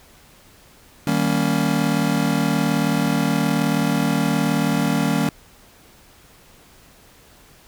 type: chord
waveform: square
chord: Eb dominant seventh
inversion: none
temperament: just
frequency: 155.56 / 194.45 / 233.3 / 280 Hz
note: Eb3 / G3 / Bb3 / Db4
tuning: 0 / -14 / +2 / +18 cents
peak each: -24 dBFS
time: 1.07-5.29 s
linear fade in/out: 2 ms
effects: pink hiss -50 dBFS RMS until 7.67 s